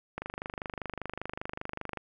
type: click train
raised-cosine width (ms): 0.5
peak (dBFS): -20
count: 46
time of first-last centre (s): 0.18-1.973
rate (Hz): 25.1
effects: none